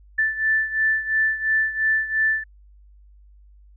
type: beating tone pair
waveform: sine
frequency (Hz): 1760 / 1762.9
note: A6 / A6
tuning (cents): 0 / +3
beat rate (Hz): 2.9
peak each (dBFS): -20 / -24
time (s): 0.18-2.44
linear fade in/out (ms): 10
effects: added 50 Hz sine -47 dBFS peak until 3.76 s